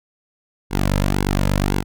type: tone with flanger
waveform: sawtooth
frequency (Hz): 48.43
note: G1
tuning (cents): -20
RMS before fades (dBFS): -19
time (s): 0.7-1.84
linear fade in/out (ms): 50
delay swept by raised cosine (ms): 1.6 to 2.7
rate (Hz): 1.9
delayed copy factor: -0.75
effects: none